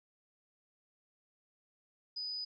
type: tone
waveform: sine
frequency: 4978 Hz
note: D#8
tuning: in tune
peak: -37 dBFS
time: 2.16-2.45 s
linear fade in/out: 10 ms
effects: none